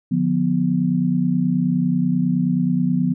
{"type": "chord", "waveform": "sine", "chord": "B diminished", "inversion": "first", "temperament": "just", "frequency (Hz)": [148.16, 177.8, 246.9], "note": ["D3", "F3", "B3"], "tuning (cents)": [16, 31, 0], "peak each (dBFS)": [-24, -19, -20], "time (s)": [0.11, 3.14], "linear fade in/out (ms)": 10, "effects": []}